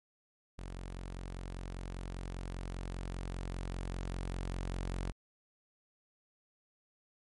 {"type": "tone with level ramp", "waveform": "sawtooth", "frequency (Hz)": 45.05, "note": "F#1", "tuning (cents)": -45, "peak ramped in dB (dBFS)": [-38, -31], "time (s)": [0.58, 5.12], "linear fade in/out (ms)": 10, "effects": ["MP3 48 kbps"]}